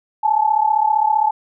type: tone pair together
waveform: sine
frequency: 844.7 / 880 Hz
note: G#5 / A5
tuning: +29 / 0 cents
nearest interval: minor second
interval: 71 cents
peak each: -16 dBFS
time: 0.23-1.31 s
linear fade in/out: 10 ms
effects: none